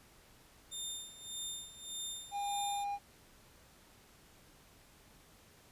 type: tone with tremolo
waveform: 20% pulse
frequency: 3619 Hz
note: A7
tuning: 48 cents sharp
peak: -33 dBFS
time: 0.71-2.85 s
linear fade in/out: 20 ms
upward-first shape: sine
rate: 1.7 Hz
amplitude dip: 80%
type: tone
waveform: triangle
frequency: 809 Hz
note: G#5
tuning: 46 cents flat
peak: -33 dBFS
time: 2.31-2.99 s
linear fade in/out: 50 ms
effects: pink hiss -62 dBFS RMS until 5.71 s + resampled to 32000 Hz